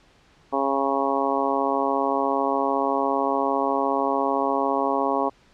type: harmonic tone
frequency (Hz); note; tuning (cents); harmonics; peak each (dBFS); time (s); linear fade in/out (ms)
137.4; C#3; -15; 2 / 3 / 4 / 5 / 6 / 7 / 8; -28 / -28 / -28 / -28 / -28 / -28 / -28; 0.52-5.3; 20
effects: pink hiss -57 dBFS RMS until 5.53 s + low-pass 5000 Hz 12 dB/octave